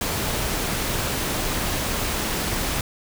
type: noise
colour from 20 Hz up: pink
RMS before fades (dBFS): -25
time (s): 0.01-2.81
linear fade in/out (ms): 2
effects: none